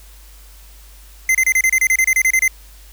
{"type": "tone bursts", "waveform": "square", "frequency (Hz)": 2068, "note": "C7", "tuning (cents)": -21, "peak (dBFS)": -12, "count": 14, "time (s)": [1.29, 2.479], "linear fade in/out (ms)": 2, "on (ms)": 58, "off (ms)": 29, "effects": ["added 50 Hz sine -40 dBFS peak until 2.92 s", "white hiss -47 dBFS RMS until 2.92 s"]}